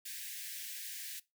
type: high-pass noise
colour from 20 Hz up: white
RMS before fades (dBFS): -44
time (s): 0.05-1.2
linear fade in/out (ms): 10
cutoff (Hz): 1600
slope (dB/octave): 96
effects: noise-tail reverb RT60 0.2 s tail -19 dB re dry